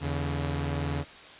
sawtooth tone pair together, 81.5 / 141.79 Hz, E2 / C#3, -19 / +40 cents, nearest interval minor seventh, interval 959 cents, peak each -27 dBFS, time 0-1.05 s, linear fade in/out 50 ms, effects white hiss -47 dBFS RMS until 1.39 s + resampled to 8000 Hz

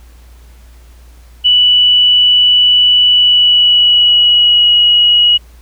sine tone with pitch glide, 2960 to 2907 Hz, F#7 to F#7, 0 to -31 cents, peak -5 dBFS, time 1.44-5.38 s, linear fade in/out 20 ms, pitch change -31 cents, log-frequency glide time 3.09-4.72 s, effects added 59 Hz sine -36 dBFS peak until 5.61 s + pink hiss -48 dBFS RMS until 5.61 s

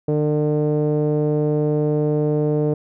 sawtooth tone with low-pass filter, 150 Hz, D3, 37 cents sharp, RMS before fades -19 dBFS, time 0.08-2.74 s, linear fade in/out 5 ms, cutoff 490 Hz, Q 3.4, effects none

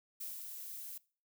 violet noise with ADSR envelope, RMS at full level -42 dBFS, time 0.2-0.98 s, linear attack 11 ms, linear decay 170 ms, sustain -4 dB, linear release 5 ms, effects noise-tail reverb RT60 0.4 s tail -22 dB re dry

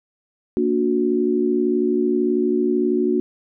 sine chord, Bb augmented, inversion none, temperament just, 233.1 / 291.4 / 364.2 Hz, Bb3 / D4 / F#4, 0 / -13 / -27 cents, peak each -22 / -22 / -19 dBFS, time 0.57-3.2 s, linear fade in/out 0 ms, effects none

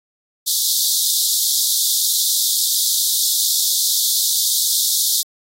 pink high-pass noise, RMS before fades -18 dBFS, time 0.46-5.23 s, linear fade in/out 20 ms, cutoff 3500 Hz, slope 96 dB/octave, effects AAC 48 kbps

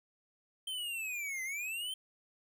square linear two-way sweep, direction down then up, 3136 to 2030 to 3136 Hz, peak -37 dBFS, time 0.67-1.94 s, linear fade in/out 5 ms, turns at 1.43 s, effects none

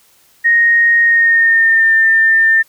sine tone with pitch glide, 1864.7 to 1798.1 Hz, A#6 to A6, 0 to +37 cents, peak -7 dBFS, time 0.44-2.63 s, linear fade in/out 20 ms, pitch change -63 cents, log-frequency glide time 1.03-1.91 s, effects white hiss -51 dBFS RMS until 2.68 s

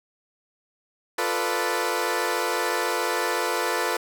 15% pulse chord, B half-diminished seventh, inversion second, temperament equal, 349.2 / 440 / 493.9 / 587.3 Hz, F4 / A4 / B4 / D5, 0 / 0 / 0 / 0 cents, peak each -23 / -22 / -21 / -26 dBFS, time 1.18-3.97 s, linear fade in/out 5 ms, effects none

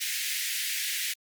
pink high-pass noise, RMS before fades -31 dBFS, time 0-1.14 s, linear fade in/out 20 ms, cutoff 1800 Hz, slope 48 dB/octave, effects Opus 48 kbps

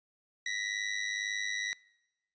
sawtooth ring-modulated tone, 1943 Hz, B6, 29 cents flat, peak -26 dBFS, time 0.46-1.73 s, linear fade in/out 0 ms, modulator 51 Hz, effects noise-tail reverb RT60 1.0 s tail -24 dB re dry + resampled to 16000 Hz

